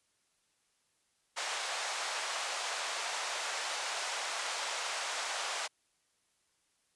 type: band-pass noise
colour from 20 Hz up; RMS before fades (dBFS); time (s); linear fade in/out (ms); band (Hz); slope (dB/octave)
pink; -37; 1.36-5.68; 20; 640 to 8300; 24
effects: white hiss -75 dBFS RMS until 6.95 s + resampled to 24000 Hz